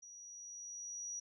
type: tone with level ramp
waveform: sine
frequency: 5800 Hz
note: F#8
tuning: 35 cents flat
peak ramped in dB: -52 to -40 dBFS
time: 0.02-1.2 s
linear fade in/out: 10 ms
effects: none